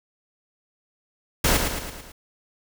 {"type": "noise with echo", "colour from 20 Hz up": "pink", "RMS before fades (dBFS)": -19, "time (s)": [1.44, 1.57], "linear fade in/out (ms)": 5, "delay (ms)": 110, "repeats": 5, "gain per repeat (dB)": -5, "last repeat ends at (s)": 2.12, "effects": []}